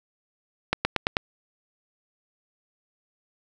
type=accelerating click train; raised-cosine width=0.3 ms; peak=-5 dBFS; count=5; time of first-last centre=0.73-1.169 s; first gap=120 ms; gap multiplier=0.94; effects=none